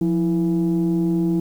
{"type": "tone pair together", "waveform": "sine", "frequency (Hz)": [174.7, 329.2], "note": ["F3", "E4"], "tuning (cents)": [1, -2], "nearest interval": "major seventh", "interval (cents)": 1097, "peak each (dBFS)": -18, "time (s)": [0.01, 1.4], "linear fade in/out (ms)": 5, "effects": ["tanh soft clip ceiling -13 dBFS", "8-bit"]}